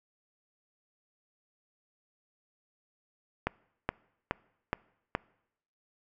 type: click train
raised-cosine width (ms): 0.5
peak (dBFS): -13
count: 5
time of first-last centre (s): 3.47-5.151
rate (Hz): 2.38
effects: noise-tail reverb RT60 0.8 s tail -24 dB re dry